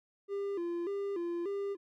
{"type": "tone with vibrato", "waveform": "triangle", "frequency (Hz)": 370.7, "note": "F#4", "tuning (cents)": 3, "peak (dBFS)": -31, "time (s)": [0.28, 1.77], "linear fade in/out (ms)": 50, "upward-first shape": "square", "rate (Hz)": 1.7, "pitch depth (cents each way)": 130, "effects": []}